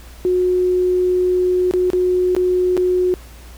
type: tone with dropouts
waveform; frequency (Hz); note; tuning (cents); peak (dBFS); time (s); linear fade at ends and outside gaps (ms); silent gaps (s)
sine; 363.7; F#4; -30; -13; 0.25-3.14; 0; 1.711-1.737 / 1.902-1.933 / 2.35-2.365 / 2.768-2.776
effects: added 59 Hz sine -37 dBFS peak until 3.57 s + pink hiss -44 dBFS RMS until 3.57 s